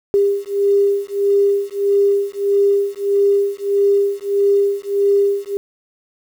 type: beating tone pair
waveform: sine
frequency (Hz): 400.3 / 401.9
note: G4 / G4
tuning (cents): +36 / +43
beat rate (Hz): 1.6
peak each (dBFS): -16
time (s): 0.14-5.57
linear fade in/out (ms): 0
effects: 7-bit